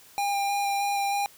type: tone with vibrato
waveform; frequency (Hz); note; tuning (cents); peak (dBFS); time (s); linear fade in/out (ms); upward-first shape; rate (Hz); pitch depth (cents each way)
square; 803; G5; +41; -25; 0.18-1.26; 0; square; 3.2; 9
effects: white hiss -53 dBFS RMS until 1.37 s